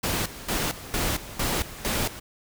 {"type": "noise with tremolo", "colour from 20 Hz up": "pink", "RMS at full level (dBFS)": -26, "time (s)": [0.03, 2.2], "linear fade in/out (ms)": 10, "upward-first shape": "square", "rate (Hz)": 2.2, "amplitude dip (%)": 80, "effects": []}